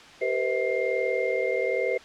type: tone cluster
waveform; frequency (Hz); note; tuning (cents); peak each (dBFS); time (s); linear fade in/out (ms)
sine; 389.7 / 469 / 510 / 642 / 2109; G4 / A#4 / C5 / E5 / C7; -10 / +11 / -44 / -46 / +13; -30 / -30 / -27 / -32 / -31; 0.21-1.98; 10
effects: white hiss -47 dBFS RMS until 2.04 s + low-pass 4000 Hz 12 dB/octave